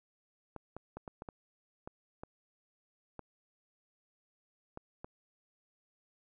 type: clicks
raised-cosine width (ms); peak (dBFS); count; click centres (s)
1; -29; 11; 0.563 / 0.766 / 0.97 / 1.078 / 1.221 / 1.288 / 1.875 / 2.235 / 3.193 / 4.774 / 5.045
effects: none